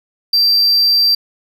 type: tone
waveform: triangle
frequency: 4699 Hz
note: D8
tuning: in tune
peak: -8 dBFS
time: 0.33-1.15 s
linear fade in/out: 5 ms
effects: none